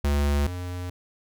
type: tone pair in turn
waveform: square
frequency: 71.8 / 89.53 Hz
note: D2 / F2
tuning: -39 / +44 cents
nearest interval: major third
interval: 383 cents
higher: second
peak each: -21 / -31 dBFS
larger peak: first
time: 0.04-0.47 / 0.47-0.9 s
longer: neither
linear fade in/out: 5 ms
effects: none